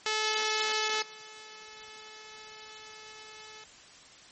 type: tone with level steps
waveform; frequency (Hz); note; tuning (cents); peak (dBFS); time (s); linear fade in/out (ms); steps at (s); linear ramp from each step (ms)
5% pulse; 432.7; A4; -29; -16 / -35; 0.06-3.64; 2; 1.02; 2
effects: white hiss -53 dBFS RMS until 4.31 s + MP3 32 kbps